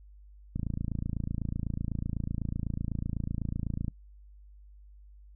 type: click train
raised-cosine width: 5 ms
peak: -20 dBFS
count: 94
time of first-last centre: 0.56-3.881 s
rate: 28 Hz
effects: noise-tail reverb RT60 0.1 s tail -22 dB re dry + added 50 Hz sine -50 dBFS peak until 5.35 s